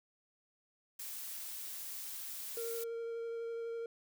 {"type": "noise", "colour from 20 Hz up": "blue", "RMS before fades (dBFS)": -44, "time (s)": [0.99, 2.84], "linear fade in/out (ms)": 5}
{"type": "tone with vibrato", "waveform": "triangle", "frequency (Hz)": 462, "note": "A#4", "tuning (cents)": -16, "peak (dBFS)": -36, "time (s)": [2.57, 3.86], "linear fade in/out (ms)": 2, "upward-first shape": "sine", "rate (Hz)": 12, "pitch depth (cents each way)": 10}
{"effects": []}